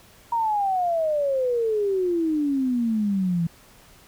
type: exponential sweep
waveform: sine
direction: down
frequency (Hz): 949 to 164.2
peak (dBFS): -20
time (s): 0.32-3.47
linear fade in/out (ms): 5
effects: pink hiss -52 dBFS RMS until 4.07 s